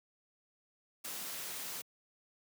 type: noise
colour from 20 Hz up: white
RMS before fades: -42 dBFS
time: 1.04-1.82 s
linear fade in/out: 10 ms
effects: high-pass 150 Hz 12 dB/octave